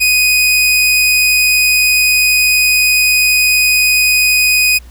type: tone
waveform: sawtooth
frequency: 2493 Hz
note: D#7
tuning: 3 cents sharp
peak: -5 dBFS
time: 0-4.79 s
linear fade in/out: 20 ms
effects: added 60 Hz sine -33 dBFS peak until 4.9 s + pink hiss -46 dBFS RMS until 4.9 s